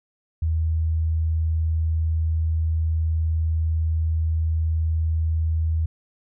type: tone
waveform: sine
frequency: 80.3 Hz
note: E2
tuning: 45 cents flat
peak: -19 dBFS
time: 0.42-5.86 s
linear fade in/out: 5 ms
effects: none